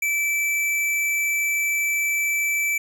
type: tone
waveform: square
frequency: 2319 Hz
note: D7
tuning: 22 cents flat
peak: -21 dBFS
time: 0.02-2.78 s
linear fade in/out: 5 ms
effects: none